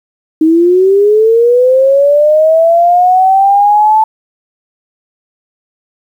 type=linear sweep; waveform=sine; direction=up; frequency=311.1 to 880 Hz; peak=-4 dBFS; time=0.41-4.04 s; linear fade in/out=5 ms; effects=7-bit